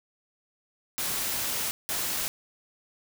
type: noise bursts at uneven times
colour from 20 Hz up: white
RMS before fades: -30 dBFS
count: 2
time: 0.98-1.71 / 1.89-2.28 s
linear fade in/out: 0 ms
effects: none